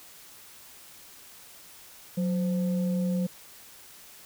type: tone pair together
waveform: sine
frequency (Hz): 182.9 / 517.3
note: F#3 / C5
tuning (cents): -20 / -20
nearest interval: octave + tritone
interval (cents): 1800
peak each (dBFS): -24 / -34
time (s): 2.17-3.27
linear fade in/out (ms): 10
effects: tanh soft clip ceiling -18 dBFS + white hiss -50 dBFS RMS until 4.25 s